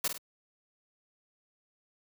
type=noise with echo; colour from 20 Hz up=white; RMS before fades=-29 dBFS; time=0.04-0.08 s; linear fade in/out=5 ms; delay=50 ms; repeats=2; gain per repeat=-7 dB; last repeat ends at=0.18 s; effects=high-pass 80 Hz 12 dB/octave